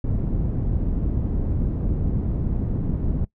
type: low-pass noise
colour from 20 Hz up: pink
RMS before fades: -23 dBFS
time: 0.04-3.25 s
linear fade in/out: 5 ms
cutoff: 220 Hz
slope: 12 dB/octave
effects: noise-tail reverb RT60 0.1 s tail -20 dB re dry